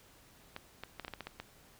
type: clicks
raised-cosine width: 0.3 ms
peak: -25 dBFS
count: 9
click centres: 0.564 / 0.836 / 0.997 / 1.048 / 1.081 / 1.137 / 1.207 / 1.27 / 1.4 s
effects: pink hiss -61 dBFS RMS until 1.79 s